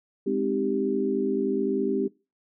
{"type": "chord", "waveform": "sine", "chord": "Ab major seventh", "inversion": "none", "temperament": "equal", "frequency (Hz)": [207.7, 261.6, 311.1, 392], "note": ["Ab3", "C4", "Eb4", "G4"], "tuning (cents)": [0, 0, 0, 0], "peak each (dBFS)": [-30, -28, -32, -26], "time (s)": [0.26, 2.08], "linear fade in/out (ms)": 10, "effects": ["noise-tail reverb RT60 0.3 s tail -23 dB re dry"]}